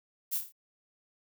violet noise with echo, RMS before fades -32 dBFS, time 0.31-0.39 s, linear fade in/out 20 ms, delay 27 ms, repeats 5, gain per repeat -5 dB, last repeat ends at 0.525 s, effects none

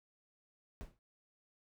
brown noise with exponential decay, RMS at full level -43 dBFS, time 0.81-0.99 s, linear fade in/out 0 ms, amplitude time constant 39 ms, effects none

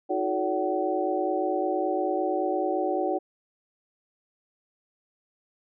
sine tone cluster, 316.7 / 365.6 / 430.9 / 571 / 756 Hz, D#4 / F#4 / A4 / D5 / F#5, +31 / -21 / -36 / -49 / +37 cents, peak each -31 / -29 / -34 / -30 / -29 dBFS, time 0.09-3.19 s, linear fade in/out 20 ms, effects none

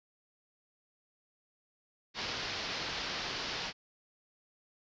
white low-pass noise, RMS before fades -38 dBFS, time 2.14-3.73 s, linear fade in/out 50 ms, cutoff 5300 Hz, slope 48 dB/octave, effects resampled to 16000 Hz

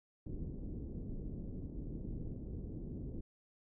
pink low-pass noise, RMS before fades -43 dBFS, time 0.26-3.21 s, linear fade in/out 5 ms, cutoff 360 Hz, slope 24 dB/octave, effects none

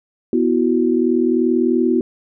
sine chord, B suspended fourth, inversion none, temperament equal, 246.9 / 329.6 / 370 Hz, B3 / E4 / F#4, 0 / 0 / 0 cents, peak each -17 / -18 / -18 dBFS, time 0.33-2.01 s, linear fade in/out 2 ms, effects none

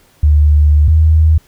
sine tone pair in turn, 74.5 / 78.93 Hz, D2 / D#2, +25 / +25 cents, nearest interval minor second, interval 100 cents, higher second, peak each -5 dBFS, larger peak neither, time 0.23-0.88 / 0.88-1.38 s, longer first, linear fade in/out 5 ms, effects pink hiss -50 dBFS RMS until 1.47 s

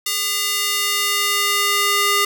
square tone with high-pass filter sweep, 405.2 Hz, G#4, 43 cents flat, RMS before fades -19 dBFS, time 0.06-2.25 s, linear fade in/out 5 ms, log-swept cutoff 3300 to 1100 Hz, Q 0.7, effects none

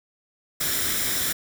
white noise with comb filter, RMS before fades -25 dBFS, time 0.6-1.33 s, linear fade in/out 10 ms, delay 0.55 ms, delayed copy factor +0.55, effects none

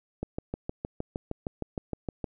click train, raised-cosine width 2 ms, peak -18 dBFS, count 14, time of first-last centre 0.23-2.242 s, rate 6.46 Hz, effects none

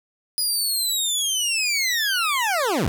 20% pulse linear sweep, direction down, 4978 to 55 Hz, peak -15 dBFS, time 0.38-2.88 s, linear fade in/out 0 ms, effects none

